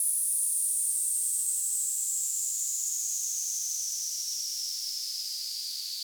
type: noise with band-pass filter sweep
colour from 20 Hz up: violet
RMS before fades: -31 dBFS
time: 0-6.03 s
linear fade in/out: 2 ms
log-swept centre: 10000 to 4500 Hz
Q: 9.3
effects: none